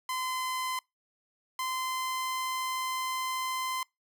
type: tone pair in turn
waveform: sawtooth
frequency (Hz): 1027 / 1033.5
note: C6 / C6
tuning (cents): -33 / -22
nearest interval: unison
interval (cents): 11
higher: second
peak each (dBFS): -27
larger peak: neither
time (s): 0.09-0.79 / 1.59-3.83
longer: second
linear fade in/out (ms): 2
effects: noise-tail reverb RT60 0.2 s tail -26 dB re dry